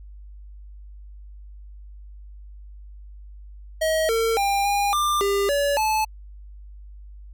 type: tone with pitch steps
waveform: square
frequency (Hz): 635 / 453.3 / 798 / 810 / 1191 / 400 / 570 / 867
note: D#5 / A#4 / G5 / G#5 / D6 / G4 / C#5 / A5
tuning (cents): +35 / -48 / +31 / -43 / +24 / +35 / +48 / -26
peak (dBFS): -20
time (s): 3.81-6.05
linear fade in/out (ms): 10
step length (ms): 280
effects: added 50 Hz sine -39 dBFS peak until 7.33 s